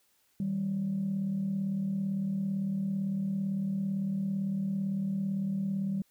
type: tone pair together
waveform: sine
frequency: 157.47 / 195.3 Hz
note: D#3 / G3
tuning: +21 / -6 cents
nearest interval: major third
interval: 373 cents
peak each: -37 / -28 dBFS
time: 0.4-6.02 s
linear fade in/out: 2 ms
effects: tanh soft clip ceiling -24 dBFS + white hiss -70 dBFS RMS until 6.1 s